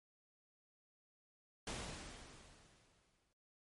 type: noise with exponential decay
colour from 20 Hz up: pink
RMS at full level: -42 dBFS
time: 1.67-3.33 s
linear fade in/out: 2 ms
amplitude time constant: 360 ms
effects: low-pass 10000 Hz 12 dB/octave + MP3 48 kbps